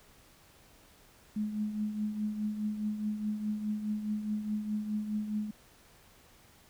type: tone with tremolo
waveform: sine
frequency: 211.8 Hz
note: G#3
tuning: 34 cents sharp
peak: -28 dBFS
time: 1.36-5.51 s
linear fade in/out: 5 ms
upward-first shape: triangle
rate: 4.8 Hz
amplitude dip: 65%
effects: pink hiss -60 dBFS RMS until 6.69 s